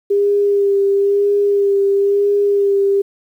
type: tone with vibrato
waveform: sine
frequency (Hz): 401.3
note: G4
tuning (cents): +41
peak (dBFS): -11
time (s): 0.1-3.02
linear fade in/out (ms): 10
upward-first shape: sine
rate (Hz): 1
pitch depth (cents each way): 22
effects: 8-bit